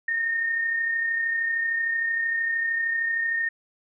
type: tone with amplitude modulation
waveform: sine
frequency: 1834 Hz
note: A#6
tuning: 29 cents flat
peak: -21 dBFS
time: 0.08-3.49 s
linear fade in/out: 5 ms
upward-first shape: sine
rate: 33.1 Hz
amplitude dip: 35%
effects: none